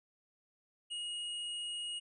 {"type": "tone with hard clipping", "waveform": "sine", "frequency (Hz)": 2879, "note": "F#7", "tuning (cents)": -48, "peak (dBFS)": -39, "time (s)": [0.9, 2], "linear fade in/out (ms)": 20, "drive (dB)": 13, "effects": ["resampled to 24000 Hz"]}